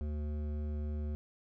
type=tone with hard clipping; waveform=triangle; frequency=74.7 Hz; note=D2; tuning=30 cents sharp; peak=-36 dBFS; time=0.01-1.15 s; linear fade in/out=0 ms; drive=16 dB; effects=none